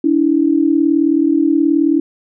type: tone pair together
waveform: sine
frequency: 287.2 / 326 Hz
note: D4 / E4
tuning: -39 / -19 cents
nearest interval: major second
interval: 220 cents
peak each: -13 dBFS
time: 0.04-2 s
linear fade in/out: 5 ms
effects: none